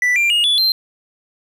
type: tone with pitch steps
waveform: triangle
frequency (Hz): 1975.5 / 2377 / 2859 / 3440 / 4138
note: B6 / D7 / F7 / A7 / C8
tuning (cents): 0 / +20 / +40 / -40 / -20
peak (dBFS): -11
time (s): 0.02-0.72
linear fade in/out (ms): 2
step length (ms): 140
effects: none